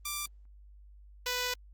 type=tone pair in turn; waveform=5% pulse; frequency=1179 / 495.7 Hz; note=D6 / B4; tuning=+6 / +6 cents; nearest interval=octave + minor third; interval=1500 cents; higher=first; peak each=-22 / -19 dBFS; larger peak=second; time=0.05-0.26 / 1.26-1.54 s; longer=second; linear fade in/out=5 ms; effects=added 50 Hz sine -51 dBFS peak until 1.73 s + Opus 24 kbps